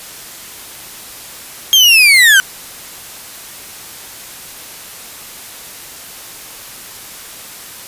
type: linear sweep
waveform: 35% pulse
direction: down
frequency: 3242 to 1491 Hz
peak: -3 dBFS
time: 1.73-2.4 s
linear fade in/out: 0 ms
effects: white hiss -32 dBFS RMS until 7.87 s + resampled to 32000 Hz